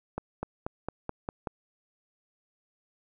accelerating click train, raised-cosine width 1 ms, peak -18 dBFS, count 7, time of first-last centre 0.18-1.472 s, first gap 250 ms, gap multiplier 0.94, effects none

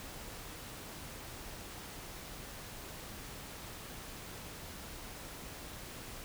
silence, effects pink hiss -47 dBFS RMS until 6.24 s

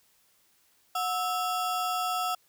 square ring-modulated tone, 1018 Hz, C6, 48 cents flat, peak -25 dBFS, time 0.95-2.35 s, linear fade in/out 5 ms, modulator 289 Hz, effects white hiss -66 dBFS RMS until 2.48 s

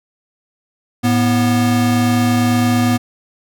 square tone pair together, 108.56 / 243.7 Hz, A2 / B3, -23 / -23 cents, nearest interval octave + major second, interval 1400 cents, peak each -18 / -14 dBFS, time 1.03-2.98 s, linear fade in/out 20 ms, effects none

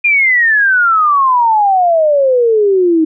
sine exponential sweep, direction down, 2439 to 311.1 Hz, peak -7 dBFS, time 0.04-3.05 s, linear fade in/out 10 ms, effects none

